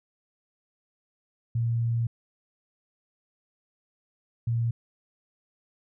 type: tone pair in turn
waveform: sine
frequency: 116.54 / 116.54 Hz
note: A#2 / A#2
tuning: 0 / 0 cents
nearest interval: unison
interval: 0 cents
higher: neither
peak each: -23 dBFS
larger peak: neither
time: 1.55-2.07 / 4.47-4.71 s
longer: first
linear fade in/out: 5 ms
effects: none